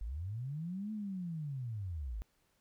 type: linear two-way sweep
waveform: sine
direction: up then down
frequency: 46.25 to 218.7 to 46.25 Hz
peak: -37 dBFS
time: 0.01-2.22 s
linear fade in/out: 0 ms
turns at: 0.92 s
effects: pink hiss -75 dBFS RMS until 2.6 s